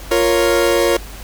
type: chord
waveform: 40% pulse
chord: Bb minor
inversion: second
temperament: equal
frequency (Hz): 349.2 / 466.2 / 554.4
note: F4 / Bb4 / Db5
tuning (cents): 0 / 0 / 0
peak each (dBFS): -16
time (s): 0.11-0.97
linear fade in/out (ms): 5
effects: added 50 Hz sine -31 dBFS peak until 1.23 s + pink hiss -36 dBFS RMS until 1.23 s